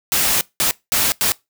white noise bursts at uneven times, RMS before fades -17 dBFS, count 4, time 0.12-0.41 / 0.6-0.71 / 0.92-1.12 / 1.21-1.32 s, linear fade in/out 0 ms, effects noise-tail reverb RT60 0.2 s tail -22 dB re dry

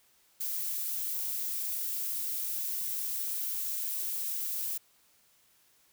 violet noise, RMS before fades -34 dBFS, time 0.4-4.78 s, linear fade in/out 10 ms, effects white hiss -66 dBFS RMS until 5.92 s

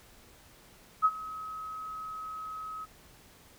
sine tone with ADSR envelope, 1276 Hz, D#6, 43 cents sharp, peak -18 dBFS, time 1.02-2.86 s, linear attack 30 ms, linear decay 50 ms, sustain -19 dB, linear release 26 ms, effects pink hiss -57 dBFS RMS until 3.58 s

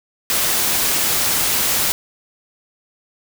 white noise, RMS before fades -18 dBFS, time 0.3-1.92 s, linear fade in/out 0 ms, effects none

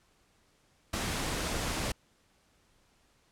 pink noise, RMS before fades -33 dBFS, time 0.93-1.92 s, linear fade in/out 5 ms, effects pink hiss -68 dBFS RMS until 3.31 s + low-pass 10000 Hz 12 dB/octave

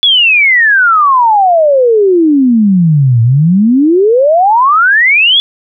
sine exponential two-way sweep, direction down then up, 3471 to 112.2 to 3471 Hz, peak -4 dBFS, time 0.03-5.4 s, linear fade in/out 0 ms, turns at 3.22 s, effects none

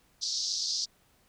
white band-pass noise, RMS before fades -32 dBFS, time 0.21-0.86 s, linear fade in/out 20 ms, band 4200 to 5800 Hz, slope 48 dB/octave, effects pink hiss -66 dBFS RMS until 1.28 s

